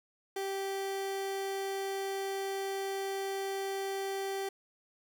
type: tone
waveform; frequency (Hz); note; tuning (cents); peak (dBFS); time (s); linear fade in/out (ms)
30% pulse; 390; G4; -9; -31; 0.36-4.49; 5
effects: 10-bit